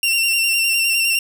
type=tone with vibrato; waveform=sawtooth; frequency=2734 Hz; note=F7; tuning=37 cents flat; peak=-12 dBFS; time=0.03-1.19 s; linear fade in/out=2 ms; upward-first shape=square; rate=9.8 Hz; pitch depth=24 cents each way; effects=none